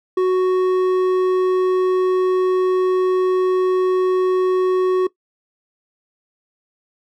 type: tone with hard clipping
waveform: sine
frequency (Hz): 370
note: F#4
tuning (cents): 0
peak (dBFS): -15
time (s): 0.17-5.07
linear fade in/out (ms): 5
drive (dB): 6
effects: noise-tail reverb RT60 0.1 s tail -19 dB re dry